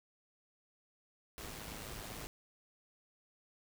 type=noise with amplitude modulation; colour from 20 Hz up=pink; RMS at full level=-44 dBFS; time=1.38-2.27 s; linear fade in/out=0 ms; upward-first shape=sine; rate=107 Hz; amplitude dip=50%; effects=none